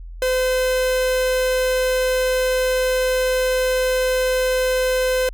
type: tone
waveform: 45% pulse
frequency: 512 Hz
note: C5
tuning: 38 cents flat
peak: -17 dBFS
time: 0.22-5.29 s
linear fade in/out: 2 ms
effects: added 42 Hz sine -32 dBFS peak until 5.33 s